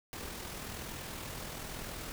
pink noise with amplitude modulation, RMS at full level -41 dBFS, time 0.13-2.12 s, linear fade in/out 0 ms, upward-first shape sine, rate 41 Hz, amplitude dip 35%, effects none

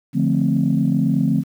sine chord, D minor seventh, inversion none, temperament equal, 146.83 / 174.61 / 220 / 261.6 Hz, D3 / F3 / A3 / C4, 0 / 0 / 0 / 0 cents, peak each -20 dBFS, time 0.13-1.44 s, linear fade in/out 50 ms, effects tanh soft clip ceiling -6 dBFS + 8-bit

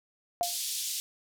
sine tone with exponential decay, 698.5 Hz, F5, in tune, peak -22 dBFS, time 0.41-0.57 s, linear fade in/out 0 ms, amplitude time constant 33 ms
pink band-pass noise, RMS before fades -34 dBFS, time 0.43-1 s, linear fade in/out 0 ms, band 3600 to 14000 Hz, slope 24 dB/octave
effects none

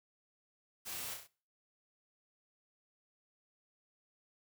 white noise with echo, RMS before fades -44 dBFS, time 0.85-1.15 s, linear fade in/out 20 ms, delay 32 ms, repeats 4, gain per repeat -4 dB, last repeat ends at 1.278 s, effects noise-tail reverb RT60 0.4 s tail -21 dB re dry

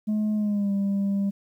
sine tone with pitch glide, 212.8 to 198.55 Hz, G#3 to G3, +42 to +22 cents, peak -19 dBFS, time 0.07-1.31 s, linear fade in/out 20 ms, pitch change -120 cents, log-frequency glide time 0.35-0.72 s, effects tanh soft clip ceiling -21 dBFS + 10-bit

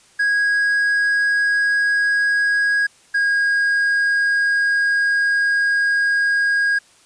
triangle tone pair in turn, 1649 / 1634.8 Hz, G#6 / G#6, -13 / -28 cents, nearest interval unison, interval 15 cents, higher first, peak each -13 dBFS, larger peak neither, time 0.19-2.87 / 3.14-6.79 s, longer second, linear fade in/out 10 ms, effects white hiss -52 dBFS RMS until 7.05 s + resampled to 22050 Hz

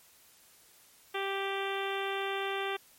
harmonic tone, 392 Hz, G4, in tune, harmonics 1 / 2 / 3 / 4 / 5 / 6 / 7 / 8 / 9, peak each -35 / -38 / -40 / -41 / -42 / -43 / -43 / -44 / -45 dBFS, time 1.14-2.77 s, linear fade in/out 10 ms, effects white hiss -60 dBFS RMS until 2.98 s + MP3 64 kbps

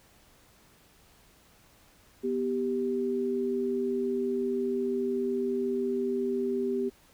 sine tone pair together, 246.3 / 392 Hz, B3 / G4, -5 / 0 cents, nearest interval minor sixth, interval 805 cents, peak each -31 / -28 dBFS, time 2.23-6.9 s, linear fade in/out 20 ms, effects pink hiss -60 dBFS RMS until 7.13 s

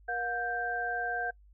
sine tone cluster, 476.3 / 718 / 1571 Hz, A#4 / F5 / G6, +37 / +48 / +3 cents, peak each -40 / -34 / -33 dBFS, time 0.08-1.31 s, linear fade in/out 10 ms, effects noise-tail reverb RT60 0.1 s tail -24 dB re dry + added 50 Hz sine -55 dBFS peak until 1.53 s

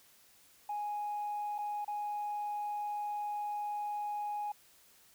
sine tone with dropouts, 830.6 Hz, G#5, in tune, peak -33 dBFS, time 0.69-4.52 s, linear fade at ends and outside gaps 5 ms, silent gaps 1.582-1.586 / 1.847-1.878 s, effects tanh soft clip ceiling -31 dBFS + white hiss -63 dBFS RMS until 5.14 s

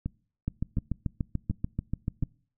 two click trains, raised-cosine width 5 ms, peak -16 / -18 dBFS, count 13 / 4, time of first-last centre 0.48-2.227 / 0.06-2.234 s, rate 6.87 / 1.38 Hz, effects noise-tail reverb RT60 0.5 s tail -25 dB re dry

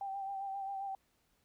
sine tone with vibrato, 784 Hz, G5, in tune, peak -37 dBFS, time 0.01-0.95 s, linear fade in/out 2 ms, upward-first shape sine, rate 7.5 Hz, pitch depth 31 cents each way, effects pink hiss -75 dBFS RMS until 1.44 s

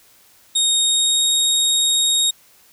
25% pulse tone with pitch glide, 3724 to 3746 Hz, A#7 to A#7, -2 to +8 cents, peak -10 dBFS, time 0.55-2.31 s, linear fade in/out 10 ms, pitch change +10 cents, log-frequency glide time 0.79-1.26 s, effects white hiss -52 dBFS RMS until 2.72 s

